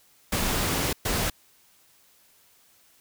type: noise bursts at uneven times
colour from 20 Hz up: pink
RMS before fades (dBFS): -26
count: 2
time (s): 0.32-0.93 / 1.05-1.3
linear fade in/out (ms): 5
effects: white hiss -60 dBFS RMS until 3 s